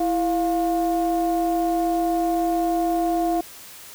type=ring-modulated tone; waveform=triangle; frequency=185 Hz; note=F#3; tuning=in tune; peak=-14 dBFS; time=0-3.41 s; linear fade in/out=5 ms; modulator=517 Hz; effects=white hiss -42 dBFS RMS until 3.94 s